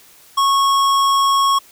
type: tone with hard clipping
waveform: sine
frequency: 1100 Hz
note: C#6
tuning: 14 cents flat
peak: -14 dBFS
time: 0.37-1.59 s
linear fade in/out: 10 ms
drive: 15 dB
effects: white hiss -47 dBFS RMS until 1.71 s